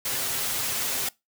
white noise with comb filter, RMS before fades -28 dBFS, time 0.05-1.09 s, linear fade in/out 5 ms, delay 7.5 ms, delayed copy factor +0.5, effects noise-tail reverb RT60 0.2 s tail -22 dB re dry

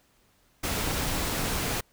pink noise, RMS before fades -29 dBFS, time 0.63-1.81 s, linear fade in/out 10 ms, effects pink hiss -65 dBFS RMS until 1.92 s

